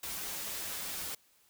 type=noise with comb filter; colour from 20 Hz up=white; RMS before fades=-39 dBFS; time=0.03-1.15 s; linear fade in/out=5 ms; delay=8.3 ms; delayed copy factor=-0.65; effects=white hiss -67 dBFS RMS until 1.49 s